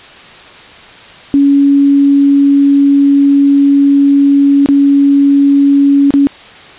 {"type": "tone with dropouts", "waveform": "sine", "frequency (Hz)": 280.5, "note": "C#4", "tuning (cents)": 21, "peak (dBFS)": -4, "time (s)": [1.34, 6.27], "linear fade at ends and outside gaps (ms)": 0, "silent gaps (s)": [[4.66, 4.688], [6.106, 6.139]], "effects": ["white hiss -34 dBFS RMS until 6.78 s", "resampled to 8000 Hz"]}